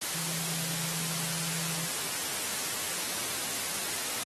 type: tone in noise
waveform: sine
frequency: 164.81 Hz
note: E3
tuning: in tune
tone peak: -39 dBFS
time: 0.14-1.87 s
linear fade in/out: 10 ms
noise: white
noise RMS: -33 dBFS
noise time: 0.01-4.24 s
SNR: -9 dB
effects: high-pass 100 Hz 12 dB/octave + AAC 32 kbps